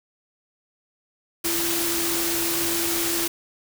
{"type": "tone in noise", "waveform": "sine", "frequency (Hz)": 337.6, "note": "E4", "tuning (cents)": 41, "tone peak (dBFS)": -28, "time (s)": [1.44, 3.28], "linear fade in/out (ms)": 10, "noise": "white", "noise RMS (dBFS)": -25, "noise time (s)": [1.44, 3.28], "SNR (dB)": -6, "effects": []}